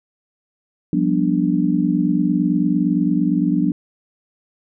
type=chord; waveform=sine; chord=G dominant seventh; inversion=third; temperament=just; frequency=176.4 / 196 / 245 / 294 Hz; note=F3 / G3 / B3 / D4; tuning=+18 / 0 / -14 / +2 cents; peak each=-20 / -22 / -21 / -19 dBFS; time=0.93-3.72 s; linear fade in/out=2 ms; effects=none